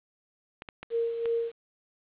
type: clicks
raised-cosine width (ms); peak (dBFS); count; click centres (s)
0.3; -23; 4; 0.621 / 0.688 / 0.83 / 1.257
type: tone with tremolo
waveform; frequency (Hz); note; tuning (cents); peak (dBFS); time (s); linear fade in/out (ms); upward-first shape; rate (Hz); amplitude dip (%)
sine; 463.3; A#4; -11; -24; 0.9-1.52; 50; sine; 2.9; 55
effects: resampled to 8000 Hz + 9-bit